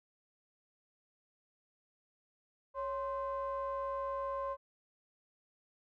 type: ring-modulated tone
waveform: triangle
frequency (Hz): 247.7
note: B3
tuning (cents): +5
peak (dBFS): -30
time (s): 2.74-4.57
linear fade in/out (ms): 50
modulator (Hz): 801
effects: none